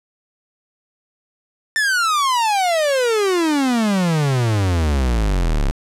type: exponential sweep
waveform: 45% pulse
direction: down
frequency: 1800 to 32.47 Hz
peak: -15 dBFS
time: 1.76-5.71 s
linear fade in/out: 0 ms
effects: low-pass 10000 Hz 12 dB/octave